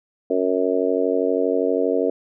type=harmonic tone; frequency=92.5 Hz; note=F#2; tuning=in tune; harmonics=3 / 4 / 5 / 6 / 7; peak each=-24 / -25 / -21 / -26 / -26 dBFS; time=0.3-2.1 s; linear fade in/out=5 ms; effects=none